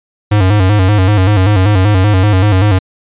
square tone with vibrato, 98.9 Hz, G2, 16 cents sharp, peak -7 dBFS, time 0.31-2.79 s, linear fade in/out 10 ms, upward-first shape square, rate 5.2 Hz, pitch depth 100 cents each way, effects resampled to 8000 Hz

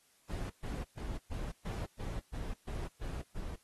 brown noise bursts, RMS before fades -39 dBFS, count 10, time 0.29-3.56 s, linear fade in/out 10 ms, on 210 ms, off 130 ms, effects white hiss -69 dBFS RMS until 3.63 s + AAC 32 kbps

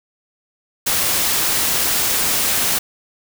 white noise, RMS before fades -18 dBFS, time 0.86-2.79 s, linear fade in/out 10 ms, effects none

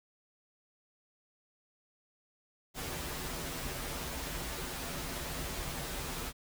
pink noise with comb filter, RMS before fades -39 dBFS, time 2.74-6.33 s, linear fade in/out 50 ms, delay 9.6 ms, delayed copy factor -0.7, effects none

